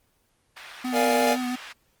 white band-pass noise, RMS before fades -42 dBFS, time 0.56-1.73 s, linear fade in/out 10 ms, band 1000 to 2800 Hz, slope 12 dB/octave
square tone with vibrato, 250 Hz, B3, 21 cents sharp, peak -27 dBFS, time 0.84-1.56 s, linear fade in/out 10 ms, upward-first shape triangle, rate 5.9 Hz, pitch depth 29 cents each way
square chord, Bb dominant seventh, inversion none, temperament equal, 466.2 / 587.3 / 698.5 / 830.6 Hz, Bb4 / D5 / F5 / Ab5, 0 / 0 / 0 / 0 cents, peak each -26 dBFS, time 0.92-1.37 s, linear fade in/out 50 ms
effects pink hiss -67 dBFS RMS until 2 s + Opus 24 kbps

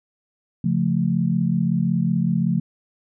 sine chord, Db augmented, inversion none, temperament equal, 138.59 / 174.61 / 220 Hz, Db3 / F3 / A3, 0 / 0 / 0 cents, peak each -24 / -20 / -23 dBFS, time 0.64-2.6 s, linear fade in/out 5 ms, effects none

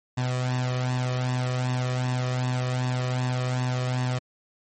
sawtooth tone with flanger, 126.2 Hz, B2, 38 cents sharp, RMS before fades -26 dBFS, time 0.17-4.19 s, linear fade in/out 10 ms, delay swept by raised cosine 1.1 to 1.67 ms, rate 2.6 Hz, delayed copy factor +0.75, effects MP3 32 kbps

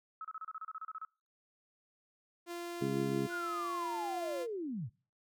sine tone bursts, 1292 Hz, E6, 35 cents flat, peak -40 dBFS, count 13, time 0.21-1.05 s, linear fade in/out 2 ms, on 36 ms, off 31 ms
sawtooth tone, 345.6 Hz, F4, 18 cents flat, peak -36 dBFS, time 2.46-4.47 s, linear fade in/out 50 ms
harmonic tone, 68 Hz, C#2, 33 cents flat, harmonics 2 / 3 / 4 / 5 / 6, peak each -38 / -38 / -38 / -38 / -38 dBFS, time 2.81-3.27 s, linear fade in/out 10 ms
sine linear sweep, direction down, 1480 to 91 Hz, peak -36 dBFS, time 3.29-4.9 s, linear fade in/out 50 ms
effects noise-tail reverb RT60 0.4 s tail -25 dB re dry

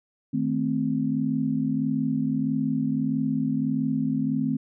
sine chord, A diminished, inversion second, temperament equal, 155.56 / 220 / 261.6 Hz, Eb3 / A3 / C4, 0 / 0 / 0 cents, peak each -29 / -27 / -25 dBFS, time 0.33-4.57 s, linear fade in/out 10 ms, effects none

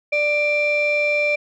sine tone pair together, 590 / 2363 Hz, D5 / D7, +8 / +10 cents, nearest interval 2 octaves, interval 2402 cents, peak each -18 / -17 dBFS, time 0.12-1.36 s, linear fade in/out 10 ms, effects tanh soft clip ceiling -13 dBFS

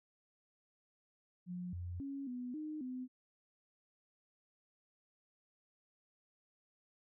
sine tone with pitch steps, 178.7 / 88.3 / 276.5 / 247.8 / 306.8 / 254.3 Hz, F3 / F2 / C#4 / B3 / D#4 / C4, +40 / +20 / -4 / +6 / -24 / -49 cents, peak -40 dBFS, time 1.46-3.08 s, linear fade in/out 50 ms, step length 270 ms, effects none

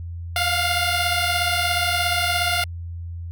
10% pulse beating tone pair, 695 / 712 Hz, F5 / F5, -9 / +33 cents, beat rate 17 Hz, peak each -14 dBFS, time 0.36-2.64 s, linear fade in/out 2 ms, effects added 85 Hz sine -29 dBFS peak until 3.31 s

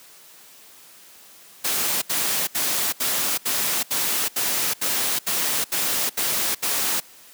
white noise bursts, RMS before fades -23 dBFS, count 12, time 1.64-7.003 s, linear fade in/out 10 ms, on 380 ms, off 73 ms, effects white hiss -48 dBFS RMS until 7.33 s + high-pass 150 Hz 12 dB/octave

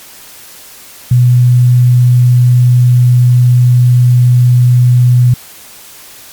sine tone, 123.47 Hz, B2, in tune, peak -3 dBFS, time 1.11-5.34 s, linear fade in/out 5 ms, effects white hiss -34 dBFS RMS until 6.32 s + MP3 96 kbps

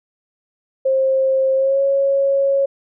sine tone with pitch glide, 531 to 550.7 Hz, C5 to C#5, +25 to -11 cents, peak -13 dBFS, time 0.85-2.66 s, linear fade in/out 10 ms, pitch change +64 cents, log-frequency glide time 1.55-1.81 s, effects none

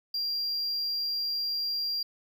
triangle tone, 4763 Hz, D8, 24 cents sharp, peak -27 dBFS, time 0.14-2.03 s, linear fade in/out 5 ms, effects 11-bit

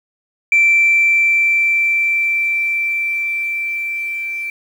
sine tone with level ramp, 2341 Hz, D7, 6 cents flat, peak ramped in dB -7 to -21 dBFS, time 0.52-4.5 s, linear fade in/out 2 ms, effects tanh soft clip ceiling -5 dBFS + 7-bit

